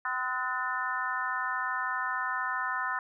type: harmonic tone with a mistuned harmonic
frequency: 255.3 Hz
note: C4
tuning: 42 cents flat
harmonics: 3 / 4 / 5 / 6 / 7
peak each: -40 / -34 / -35 / -35 / -35 dBFS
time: 0.05-2.99 s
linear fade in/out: 2 ms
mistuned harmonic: 6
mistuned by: -68 cents
effects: none